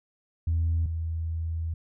sine tone pair in turn, 82.41 / 81.75 Hz, E2 / E2, 0 / -14 cents, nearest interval unison, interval 14 cents, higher first, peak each -21 / -27 dBFS, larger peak first, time 0.47-0.86 / 0.86-1.74 s, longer second, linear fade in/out 5 ms, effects tanh soft clip ceiling -19 dBFS

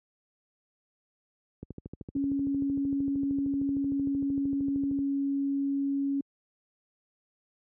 click train, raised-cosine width 3 ms, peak -26 dBFS, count 45, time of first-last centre 1.63-4.989 s, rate 13.1 Hz
sine tone, 277.9 Hz, C#4, 4 cents sharp, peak -26 dBFS, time 2.15-6.21 s, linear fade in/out 5 ms
effects high-pass 60 Hz 12 dB/octave

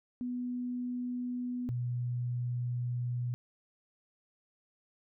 sine tone pair in turn, 246.9 / 122.28 Hz, B3 / B2, 0 / -17 cents, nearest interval octave, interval 1217 cents, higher first, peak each -33 / -31 dBFS, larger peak second, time 0.21-1.69 / 1.69-3.34 s, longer second, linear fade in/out 0 ms, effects none

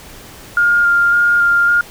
sine tone with vibrato, 1408 Hz, F6, 14 cents sharp, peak -9 dBFS, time 0.57-1.81 s, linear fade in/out 2 ms, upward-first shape square, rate 1.8 Hz, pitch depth 10 cents each way, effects pink hiss -37 dBFS RMS until 1.9 s

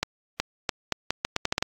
accelerating click train, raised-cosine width 0.2 ms, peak -6 dBFS, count 11, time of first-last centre 0.03-1.625 s, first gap 370 ms, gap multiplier 0.79, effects AAC 64 kbps

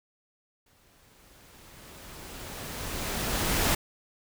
pink noise with exponential growth, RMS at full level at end -24 dBFS, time 0.66-3.75 s, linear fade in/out 5 ms, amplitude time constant 670 ms, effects none

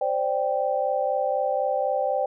sine chord, C suspended second, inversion none, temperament equal, 523.3 / 587.3 / 784 Hz, C5 / D5 / G5, 0 / 0 / 0 cents, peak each -26 dBFS, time 0.01-2.26 s, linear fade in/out 5 ms, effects none

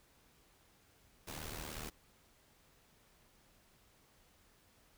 pink noise with amplitude modulation, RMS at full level -42 dBFS, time 1.27-1.9 s, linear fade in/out 10 ms, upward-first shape sine, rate 76.7 Hz, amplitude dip 75%, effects pink hiss -68 dBFS RMS until 4.97 s

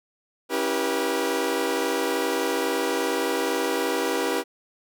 sawtooth chord, C# half-diminished seventh, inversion none, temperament equal with one note detuned, 277.2 / 329.6 / 392 / 482.6 Hz, C#4 / E4 / G4 / B4, 0 / 0 / 0 / -40 cents, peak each -27 / -26 / -24 / -23 dBFS, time 0.49-4.44 s, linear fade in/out 50 ms, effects none

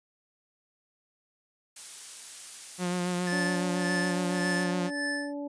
blue noise, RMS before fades -40 dBFS, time 1.76-4.64 s, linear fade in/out 5 ms
sawtooth tone with vibrato, 178.6 Hz, F3, 39 cents sharp, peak -24 dBFS, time 2.78-4.91 s, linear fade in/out 50 ms, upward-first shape sine, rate 7.2 Hz, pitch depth 23 cents each way
square tone with tremolo, 1749 Hz, A6, 11 cents flat, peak -30 dBFS, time 3.27-5.34 s, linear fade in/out 0 ms, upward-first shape sine, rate 1.8 Hz, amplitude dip 100%
harmonic tone, 286.9 Hz, D4, 40 cents flat, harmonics 1 / 2 / 3, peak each -34 / -38 / -46 dBFS, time 3.32-5.48 s, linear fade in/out 10 ms
effects resampled to 22050 Hz

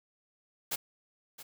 white noise with echo, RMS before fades -33 dBFS, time 0.71-0.76 s, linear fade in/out 10 ms, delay 670 ms, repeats 1, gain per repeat -14 dB, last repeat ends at 1.43 s, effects none

